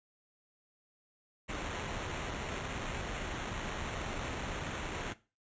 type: noise with sample-and-hold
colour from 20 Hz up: pink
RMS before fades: -39 dBFS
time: 1.48-5.14 s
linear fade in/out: 20 ms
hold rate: 4900 Hz
effects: noise-tail reverb RT60 0.3 s tail -17 dB re dry + resampled to 16000 Hz